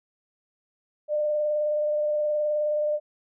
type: tone with vibrato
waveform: sine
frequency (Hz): 600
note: D5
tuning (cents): +37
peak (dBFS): -22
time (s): 1.08-3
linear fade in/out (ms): 50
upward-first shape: sine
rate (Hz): 19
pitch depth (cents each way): 18
effects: none